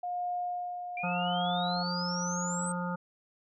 sine tone with tremolo, 713 Hz, F5, 36 cents sharp, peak -30 dBFS, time 0.03-1.83 s, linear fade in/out 5 ms, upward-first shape sine, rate 0.88 Hz, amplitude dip 50%
sine exponential sweep, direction up, 2349 to 8372 Hz, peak -35 dBFS, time 0.97-2.72 s, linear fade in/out 2 ms
harmonic tone, 177.1 Hz, F3, 24 cents sharp, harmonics 1 / 3 / 5 / 7 / 8, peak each -33 / -40 / -39 / -40 / -42 dBFS, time 1.03-2.96 s, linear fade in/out 10 ms
effects none

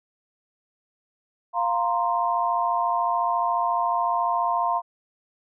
sine chord, F suspended fourth, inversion none, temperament equal, 698.5 / 932.3 / 1046.5 Hz, F5 / Bb5 / C6, 0 / 0 / 0 cents, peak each -25 dBFS, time 1.53-4.82 s, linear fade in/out 50 ms, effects none

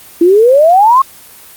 sine exponential sweep, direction up, 329.6 to 1108.7 Hz, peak -3 dBFS, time 0.21-1.02 s, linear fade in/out 5 ms, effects white hiss -36 dBFS RMS until 1.56 s + Opus 24 kbps

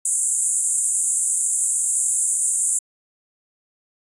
white band-pass noise, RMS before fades -21 dBFS, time 0.05-2.79 s, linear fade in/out 5 ms, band 7100 to 10000 Hz, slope 96 dB/octave, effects resampled to 24000 Hz

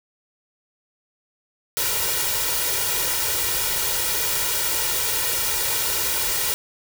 white noise with comb filter, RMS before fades -23 dBFS, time 1.77-6.54 s, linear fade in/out 0 ms, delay 2.1 ms, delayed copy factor +0.8, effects none

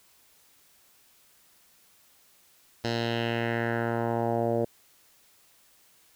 10% pulse tone with low-pass filter sweep, 116.54 Hz, A#2, in tune, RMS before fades -28 dBFS, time 2.84-4.65 s, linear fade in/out 5 ms, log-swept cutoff 4800 to 530 Hz, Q 2.4, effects white hiss -61 dBFS RMS until 6.15 s

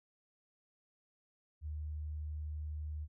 sine tone, 76 Hz, D#2, 40 cents flat, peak -38 dBFS, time 1.61-3.08 s, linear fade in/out 50 ms, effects none

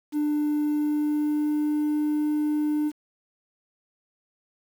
triangle tone with pitch glide, 297.7 to 300.3 Hz, D4 to D4, +24 to +39 cents, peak -19 dBFS, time 0.12-2.92 s, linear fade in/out 50 ms, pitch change +15 cents, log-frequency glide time 0.58-2.02 s, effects tanh soft clip ceiling -16 dBFS + 8-bit

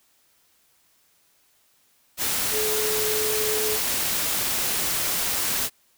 sine tone in noise, 429.7 Hz, A4, 41 cents flat, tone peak -26 dBFS, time 2.51-3.79 s, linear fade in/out 50 ms, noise white, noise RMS -25 dBFS, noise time 2.17-5.7 s, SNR -4 dB, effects white hiss -63 dBFS RMS until 5.97 s

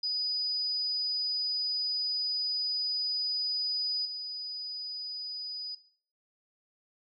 sine tone with level steps, 4960 Hz, D#8, 6 cents flat, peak -29 / -36 dBFS, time 0.03-5.75 s, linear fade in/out 5 ms, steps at 4.05 s, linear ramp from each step 5 ms, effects noise-tail reverb RT60 0.5 s tail -17 dB re dry

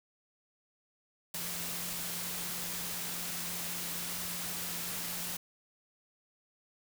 sine tone in noise, 174.5 Hz, F3, 1 cent flat, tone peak -48 dBFS, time 1.34-5.37 s, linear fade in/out 5 ms, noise white, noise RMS -38 dBFS, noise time 1.34-5.37 s, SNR -13 dB, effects none

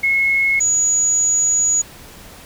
sine tone pair in turn, 2176 / 6819 Hz, C#7 / G#8, -33 / +45 cents, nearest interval octave + minor sixth, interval 1978 cents, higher second, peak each -13 dBFS, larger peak neither, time 0.03-0.6 / 0.6-1.82 s, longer second, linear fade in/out 10 ms, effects pink hiss -40 dBFS RMS until 2.45 s

